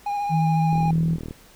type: tone with vibrato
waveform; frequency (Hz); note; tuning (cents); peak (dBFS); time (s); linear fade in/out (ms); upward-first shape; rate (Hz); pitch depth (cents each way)
triangle; 816; G#5; -31; -21; 0.06-0.91; 5; sine; 14; 20
type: tone with pitch glide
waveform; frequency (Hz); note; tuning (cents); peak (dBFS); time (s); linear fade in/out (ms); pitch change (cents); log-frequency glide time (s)
sine; 160 to 163.27; D#3 to E3; +49 to -16; -18; 0.29-1.18; 50; +35; 0.53-1.07
type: click train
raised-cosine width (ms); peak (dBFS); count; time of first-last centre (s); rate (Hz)
3; -20; 24; 0.73-1.309; 39.7
effects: pink hiss -51 dBFS RMS until 1.55 s